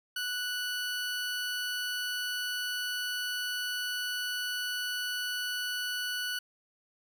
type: tone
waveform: 20% pulse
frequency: 1480 Hz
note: F#6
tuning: in tune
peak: -27 dBFS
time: 0.16-6.39 s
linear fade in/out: 5 ms
effects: none